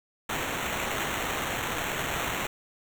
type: noise with sample-and-hold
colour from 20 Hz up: white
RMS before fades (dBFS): -31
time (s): 0.29-2.47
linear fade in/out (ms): 5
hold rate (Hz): 4900
effects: none